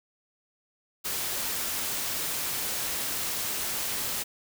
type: noise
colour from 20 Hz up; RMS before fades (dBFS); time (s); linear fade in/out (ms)
white; -31; 1.04-4.24; 20
effects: none